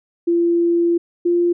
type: tone pair in turn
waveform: sine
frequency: 341.7 / 347.3 Hz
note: F4 / F4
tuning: -38 / -10 cents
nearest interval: unison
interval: 28 cents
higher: second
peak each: -13 dBFS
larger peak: neither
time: 0.27-0.98 / 1.25-1.53 s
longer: first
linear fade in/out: 10 ms
effects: none